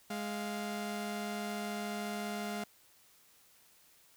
sawtooth tone pair together, 208.1 / 698.5 Hz, G#3 / F5, +4 / 0 cents, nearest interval octave + major sixth, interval 2096 cents, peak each -34 / -37 dBFS, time 0.1-2.64 s, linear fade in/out 5 ms, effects white hiss -64 dBFS RMS until 4.16 s

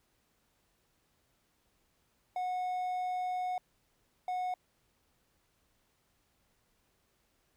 triangle tone bursts at uneven times, 731 Hz, F#5, 21 cents flat, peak -30 dBFS, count 2, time 2.36-3.58 / 4.28-4.54 s, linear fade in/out 2 ms, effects pink hiss -74 dBFS RMS until 7.56 s

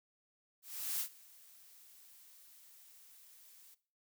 blue noise with ADSR envelope, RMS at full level -36 dBFS, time 0.62-3.75 s, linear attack 380 ms, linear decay 84 ms, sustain -24 dB, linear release 14 ms, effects noise-tail reverb RT60 0.4 s tail -17 dB re dry

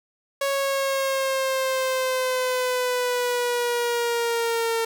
sawtooth linear sweep, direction down, 554.4 to 454.6 Hz, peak -18 dBFS, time 0.41-4.85 s, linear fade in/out 5 ms, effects none

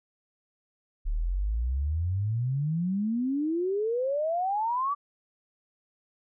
sine exponential sweep, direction up, 35.43 to 1174.7 Hz, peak -25 dBFS, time 1.05-4.95 s, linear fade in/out 20 ms, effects none

